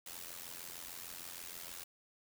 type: noise with amplitude modulation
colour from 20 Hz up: white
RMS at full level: -44 dBFS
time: 0.06-1.84 s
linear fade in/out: 5 ms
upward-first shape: sine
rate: 86.5 Hz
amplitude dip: 80%
effects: none